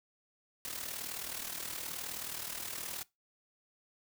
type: noise with amplitude modulation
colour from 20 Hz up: white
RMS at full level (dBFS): -38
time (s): 0.65-3.03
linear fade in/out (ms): 0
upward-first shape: sine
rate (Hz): 39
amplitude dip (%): 65
effects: noise-tail reverb RT60 0.2 s tail -21 dB re dry